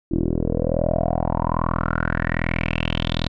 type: tone with low-pass filter sweep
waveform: 10% pulse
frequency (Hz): 41.2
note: E1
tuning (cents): 0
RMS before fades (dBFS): -22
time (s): 0.11-3.28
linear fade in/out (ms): 10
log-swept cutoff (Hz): 330 to 4000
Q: 6.6
effects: none